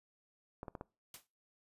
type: clicks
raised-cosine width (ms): 1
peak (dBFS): -29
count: 4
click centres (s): 0.631 / 0.682 / 0.752 / 0.811
type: noise with exponential decay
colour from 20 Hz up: white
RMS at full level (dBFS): -46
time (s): 1.14-1.27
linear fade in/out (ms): 2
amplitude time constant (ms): 27
effects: noise-tail reverb RT60 0.3 s tail -23 dB re dry + resampled to 32000 Hz